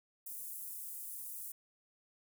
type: high-pass noise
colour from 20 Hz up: pink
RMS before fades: -45 dBFS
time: 0.26-1.52 s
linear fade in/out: 5 ms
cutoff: 9900 Hz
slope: 24 dB/octave
effects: none